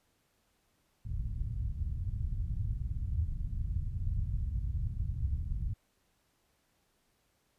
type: low-pass noise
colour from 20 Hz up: white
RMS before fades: -34 dBFS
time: 1.05-5.74 s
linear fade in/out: 10 ms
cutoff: 100 Hz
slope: 24 dB/octave
effects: pink hiss -74 dBFS RMS until 7.58 s + resampled to 32000 Hz